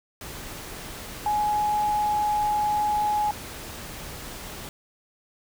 sine tone in noise, 839 Hz, G#5, 17 cents sharp, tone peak -21 dBFS, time 1.26-3.31 s, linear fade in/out 2 ms, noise pink, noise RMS -38 dBFS, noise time 0.21-4.69 s, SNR +14 dB, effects none

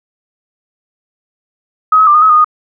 sine tone with pitch steps, 1266 / 1281 / 1186 / 1230 / 1281 / 1228 / 1237 Hz, D#6 / E6 / D6 / D#6 / E6 / D#6 / D#6, +30 / -50 / +17 / -20 / -50 / -23 / -10 cents, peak -4 dBFS, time 1.92-2.445 s, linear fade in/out 5 ms, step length 75 ms, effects none

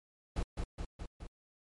brown noise with echo, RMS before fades -33 dBFS, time 0.36-0.43 s, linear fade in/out 5 ms, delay 210 ms, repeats 4, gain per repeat -3 dB, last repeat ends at 1.27 s, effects MP3 48 kbps

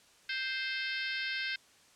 harmonic tone with a mistuned harmonic, 523.3 Hz, C5, in tune, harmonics 3 / 4 / 5 / 6 / 7 / 8 / 9 / 10, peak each -37 / -39 / -41 / -43 / -44 / -45 / -46 / -47 dBFS, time 0.29-1.56 s, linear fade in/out 5 ms, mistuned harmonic 8, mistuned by +15 cents, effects white hiss -62 dBFS RMS until 1.95 s + low-pass 8000 Hz 12 dB/octave

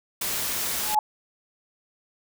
white noise, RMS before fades -28 dBFS, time 0.21-0.95 s, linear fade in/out 5 ms
sine tone with exponential growth, 851 Hz, G#5, 42 cents sharp, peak -14 dBFS, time 0.8-0.99 s, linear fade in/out 2 ms, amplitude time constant 41 ms
effects none

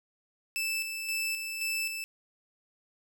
sawtooth tone with tremolo, 2637 Hz, E7, in tune, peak -26 dBFS, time 0.56-2.04 s, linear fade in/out 0 ms, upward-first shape square, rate 1.9 Hz, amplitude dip 45%, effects none

